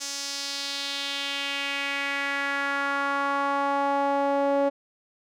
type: tone with band-pass filter sweep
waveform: sawtooth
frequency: 280 Hz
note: C#4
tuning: 18 cents sharp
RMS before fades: -27 dBFS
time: 0-4.7 s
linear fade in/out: 20 ms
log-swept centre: 6100 to 580 Hz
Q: 2.4
effects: none